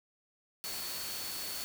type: tone in noise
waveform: sine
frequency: 4435 Hz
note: C#8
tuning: in tune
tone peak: -43 dBFS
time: 0.64-1.64 s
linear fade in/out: 0 ms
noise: white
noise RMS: -40 dBFS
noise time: 0.64-1.64 s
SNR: -6 dB
effects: none